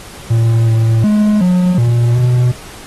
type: tone with pitch steps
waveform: triangle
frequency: 114.5 / 112.9 / 210.5 / 180.5 / 118.8 / 123.5 Hz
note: A#2 / A2 / G#3 / F#3 / A#2 / B2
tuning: -31 / +45 / +24 / -43 / +33 / 0 cents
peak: -6 dBFS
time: 0.3-2.52 s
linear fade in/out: 10 ms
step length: 370 ms
effects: pink hiss -34 dBFS RMS until 2.86 s + AAC 32 kbps